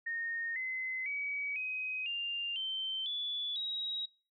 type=tone with pitch steps; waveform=sine; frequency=1845 / 2047 / 2271 / 2520 / 2796 / 3103 / 3443 / 3820 Hz; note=A#6 / C7 / C#7 / D#7 / F7 / G7 / A7 / A#7; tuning=-18 / -38 / +41 / +21 / +1 / -18 / -38 / +42 cents; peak=-34 dBFS; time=0.06-4.06 s; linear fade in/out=10 ms; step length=500 ms; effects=noise-tail reverb RT60 0.4 s tail -26 dB re dry